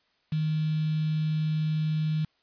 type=tone with quantisation; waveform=sine; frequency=155.56 Hz; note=D#3; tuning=in tune; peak=-24 dBFS; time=0.32-2.25 s; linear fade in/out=5 ms; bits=7; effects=white hiss -69 dBFS RMS until 2.42 s + resampled to 11025 Hz